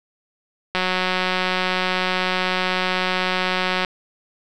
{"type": "click train", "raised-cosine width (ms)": 0.3, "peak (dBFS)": -5, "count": 571, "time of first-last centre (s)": [0.75, 3.848], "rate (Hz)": 184, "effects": []}